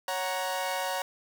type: chord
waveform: sawtooth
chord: F# major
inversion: second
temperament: equal with one note detuned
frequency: 554.4 / 740 / 936.6 Hz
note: C#5 / F#5 / A#5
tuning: 0 / 0 / +8 cents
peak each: -30 dBFS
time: 0.08-1.02 s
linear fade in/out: 2 ms
effects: 8-bit